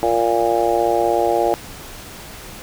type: harmonic tone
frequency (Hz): 116.54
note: A#2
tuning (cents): 0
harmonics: 3 / 4 / 5 / 6 / 7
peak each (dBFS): -21 / -21 / -21 / -21 / -21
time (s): 0.03-1.54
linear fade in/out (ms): 0
effects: pink hiss -36 dBFS RMS until 2.62 s